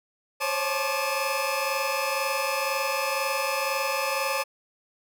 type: tone cluster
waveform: 30% pulse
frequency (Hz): 533 / 555 / 867 / 1192 / 2579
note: C5 / C#5 / A5 / D6 / E7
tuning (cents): +32 / +2 / -26 / +25 / -39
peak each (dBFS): -29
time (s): 0.4-4.44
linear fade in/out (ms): 20
effects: none